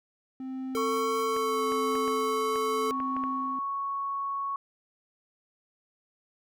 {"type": "tone with tremolo", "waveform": "triangle", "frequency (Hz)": 261.6, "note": "C4", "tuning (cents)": 0, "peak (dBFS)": -30, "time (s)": [0.4, 3.59], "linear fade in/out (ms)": 2, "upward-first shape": "sine", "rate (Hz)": 0.82, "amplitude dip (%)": 60}
{"type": "tone with pitch glide", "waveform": "square", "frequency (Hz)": [447.8, 437.8], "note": ["A4", "A4"], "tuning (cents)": [30, -9], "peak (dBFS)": -29, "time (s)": [0.75, 2.91], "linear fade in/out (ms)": 0, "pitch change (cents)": -39, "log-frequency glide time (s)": [1.22, 1.64]}
{"type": "tone", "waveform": "sine", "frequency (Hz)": 1108.7, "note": "C#6", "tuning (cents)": 0, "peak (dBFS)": -29, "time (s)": [0.77, 4.56], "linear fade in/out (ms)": 2}
{"type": "clicks", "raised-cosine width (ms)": 0.5, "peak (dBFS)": -25, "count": 8, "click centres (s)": [1.365, 1.721, 1.954, 2.079, 2.558, 3.002, 3.166, 3.238]}
{"effects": []}